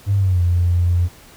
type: tone with pitch glide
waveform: triangle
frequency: 99.9 to 87.47 Hz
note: G2 to F2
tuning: +33 to +3 cents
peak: -9 dBFS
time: 0.06-1.09 s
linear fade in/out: 50 ms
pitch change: -230 cents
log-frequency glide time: 0.17-0.41 s
effects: tanh soft clip ceiling -11 dBFS + pink hiss -45 dBFS RMS until 1.36 s